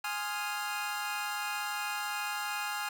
25% pulse chord, F minor seventh, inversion first, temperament equal, 830.6 / 1046.5 / 1244.5 / 1396.9 Hz, Ab5 / C6 / Eb6 / F6, 0 / 0 / 0 / 0 cents, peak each -33 / -39 / -38 / -34 dBFS, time 0.04-2.89 s, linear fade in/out 5 ms, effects none

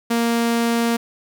sawtooth tone, 233.1 Hz, A#3, in tune, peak -13 dBFS, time 0.1-0.97 s, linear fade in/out 10 ms, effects none

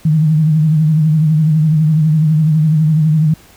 sine tone with vibrato, 155.56 Hz, D#3, in tune, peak -8 dBFS, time 0.05-3.34 s, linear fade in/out 5 ms, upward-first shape triangle, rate 12 Hz, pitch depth 76 cents each way, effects pink hiss -44 dBFS RMS until 3.56 s

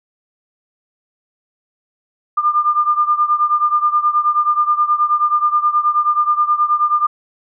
sine beating tone pair, 1200 / 1209.4 Hz, D6 / D#6, +37 / -50 cents, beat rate 9.4 Hz, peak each -14 / -17 dBFS, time 2.37-7.07 s, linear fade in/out 10 ms, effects none

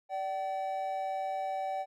triangle tone pair together, 585 / 764 Hz, D5 / G5, -7 / -45 cents, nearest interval perfect fourth, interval 462 cents, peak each -36 / -31 dBFS, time 0.09-1.86 s, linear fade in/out 50 ms, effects none

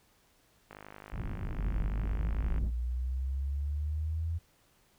click train, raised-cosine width 0.5 ms, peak -31 dBFS, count 97, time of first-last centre 0.71-2.581 s, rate 51.3 Hz
pink low-pass noise, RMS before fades -36 dBFS, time 1.11-2.72 s, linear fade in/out 50 ms, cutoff 170 Hz, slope 12 dB/octave
sine exponential sweep, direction up, 46 to 84 Hz, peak -30 dBFS, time 1.55-4.39 s, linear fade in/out 20 ms
effects pink hiss -67 dBFS RMS until 4.98 s

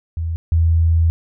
sine tone pair in turn, 82.41 / 82.41 Hz, E2 / E2, 0 / 0 cents, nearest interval unison, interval 0 cents, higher neither, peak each -19 / -11 dBFS, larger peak second, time 0.17-0.36 / 0.52-1.1 s, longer second, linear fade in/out 0 ms, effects none

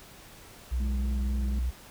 sine tone, 61.74 Hz, B1, in tune, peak -24 dBFS, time 0.71-1.71 s, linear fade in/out 20 ms
sine tone with vibrato, 207.9 Hz, G#3, 2 cents sharp, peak -33 dBFS, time 0.8-1.59 s, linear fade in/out 0 ms, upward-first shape triangle, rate 4.1 Hz, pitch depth 37 cents each way
effects tanh soft clip ceiling -23 dBFS + pink hiss -50 dBFS RMS until 1.9 s

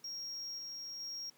triangle tone with level steps, 5588 Hz, F8, in tune, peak -39 / -41 / -39 dBFS, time 0.04-1.3 s, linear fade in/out 5 ms, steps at 0.58 / 1 s, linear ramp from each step 5 ms, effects pink hiss -66 dBFS RMS until 1.37 s + high-pass 150 Hz 12 dB/octave

